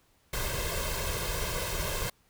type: noise with comb filter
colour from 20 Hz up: pink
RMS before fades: -32 dBFS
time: 0.33-2.1 s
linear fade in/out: 5 ms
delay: 1.9 ms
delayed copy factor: +0.75
effects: pink hiss -67 dBFS RMS until 2.29 s